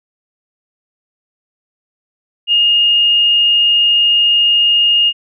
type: tone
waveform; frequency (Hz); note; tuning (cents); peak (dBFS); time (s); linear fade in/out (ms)
sine; 2843; F7; +30; -8; 2.47-5.13; 50
effects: none